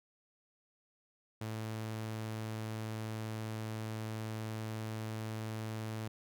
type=tone; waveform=sawtooth; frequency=109.9 Hz; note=A2; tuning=2 cents flat; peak=-34 dBFS; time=1.41-6.08 s; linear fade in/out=5 ms; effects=none